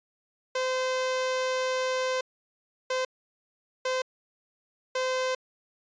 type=tone bursts at uneven times; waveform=sawtooth; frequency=515 Hz; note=C5; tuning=28 cents flat; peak=-22 dBFS; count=4; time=0.55-2.21 / 2.9-3.05 / 3.85-4.02 / 4.95-5.35 s; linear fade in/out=5 ms; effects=resampled to 16000 Hz